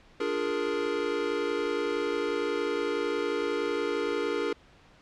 square chord, Bb dominant seventh, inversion first, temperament equal, 293.7 / 349.2 / 415.3 / 466.2 Hz, D4 / F4 / Ab4 / Bb4, 0 / 0 / 0 / 0 cents, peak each -36 / -36 / -32 / -32 dBFS, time 0.2-4.53 s, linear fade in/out 5 ms, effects pink hiss -57 dBFS RMS until 5.01 s + low-pass 4000 Hz 12 dB/octave

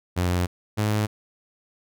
sawtooth tone pair in turn, 89.2 / 106.08 Hz, F2 / G#2, +37 / +37 cents, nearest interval minor third, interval 300 cents, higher second, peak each -17 dBFS, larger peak neither, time 0.16-0.47 / 0.77-1.07 s, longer first, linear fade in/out 20 ms, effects none

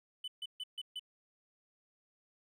triangle tone bursts, 3000 Hz, F#7, 23 cents sharp, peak -37 dBFS, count 5, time 0.24-0.995 s, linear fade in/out 5 ms, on 39 ms, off 140 ms, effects none

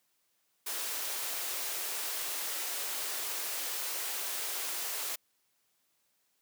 white high-pass noise, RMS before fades -36 dBFS, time 0.66-5.16 s, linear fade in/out 10 ms, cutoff 350 Hz, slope 24 dB/octave, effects white hiss -75 dBFS RMS until 6.41 s + high-pass 100 Hz 12 dB/octave

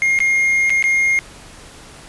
triangle tone with dropouts, 2132 Hz, C7, 32 cents sharp, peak -11 dBFS, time 0.02-1.19 s, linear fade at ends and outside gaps 0 ms, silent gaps 0.189-0.203 / 0.696-0.703 / 0.825-0.84 s, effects pink hiss -40 dBFS RMS until 2.08 s + resampled to 24000 Hz

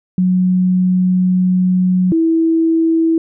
sine tone pair in turn, 183.3 / 326.6 Hz, F#3 / E4, -16 / -16 cents, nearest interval minor seventh, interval 1000 cents, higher second, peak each -10 dBFS, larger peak neither, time 0.18-2.12 / 2.12-3.18 s, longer first, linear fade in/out 2 ms, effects none

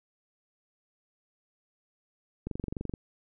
click train, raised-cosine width 3 ms, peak -21 dBFS, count 12, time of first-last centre 2.47-2.938 s, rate 23.5 Hz, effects none

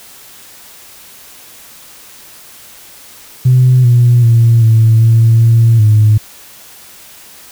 sine tone with pitch steps, 127.2 / 120.9 / 115.9 / 112.1 / 113.8 / 114.8 / 107.1 Hz, C3 / B2 / A#2 / A2 / A#2 / A#2 / A2, -48 / -36 / -10 / +33 / -41 / -26 / -46 cents, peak -3 dBFS, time 3.45-6.18 s, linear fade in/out 10 ms, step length 390 ms, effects tanh soft clip ceiling 0 dBFS + white hiss -37 dBFS RMS until 7.51 s

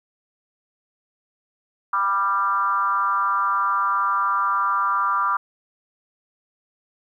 sine tone with frequency modulation, 1184 Hz, D6, 14 cents sharp, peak -18 dBFS, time 1.93-5.37 s, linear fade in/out 5 ms, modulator 197 Hz, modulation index 1, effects 10-bit

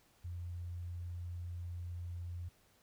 sine tone, 87.31 Hz, F2, in tune, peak -40 dBFS, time 0.24-2.49 s, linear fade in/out 10 ms, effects pink hiss -69 dBFS RMS until 2.82 s

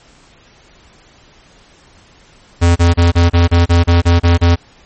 square tone bursts, 85.8 Hz, F2, 30 cents flat, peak -7 dBFS, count 11, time 2.61-4.56 s, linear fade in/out 20 ms, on 150 ms, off 30 ms, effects pink hiss -46 dBFS RMS until 4.85 s + MP3 32 kbps

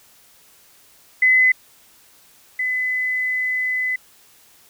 sine tone pair in turn, 2024 / 2013 Hz, B6 / B6, +42 / +33 cents, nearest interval unison, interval 9 cents, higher first, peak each -11 / -19 dBFS, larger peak first, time 1.22-1.52 / 2.59-3.96 s, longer second, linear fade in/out 5 ms, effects white hiss -52 dBFS RMS until 4.69 s

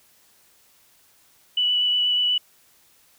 sine tone with vibrato, 2960 Hz, F#7, in tune, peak -18 dBFS, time 1.57-2.38 s, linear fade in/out 5 ms, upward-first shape sine, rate 8.3 Hz, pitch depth 12 cents each way, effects white hiss -58 dBFS RMS until 3.18 s

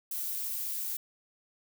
violet noise with amplitude modulation, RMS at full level -33 dBFS, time 0.11-0.97 s, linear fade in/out 5 ms, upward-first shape sine, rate 269 Hz, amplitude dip 40%, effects none

